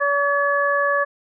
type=harmonic tone; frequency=569 Hz; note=C#5; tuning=45 cents sharp; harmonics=1 / 2 / 3; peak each=-21 / -21 / -21 dBFS; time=0-1.05 s; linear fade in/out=20 ms; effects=none